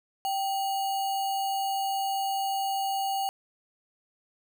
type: tone with sample-and-hold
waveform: sine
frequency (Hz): 781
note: G5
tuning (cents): -7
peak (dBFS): -26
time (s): 0.25-3.29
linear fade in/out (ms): 0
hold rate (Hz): 3675
effects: none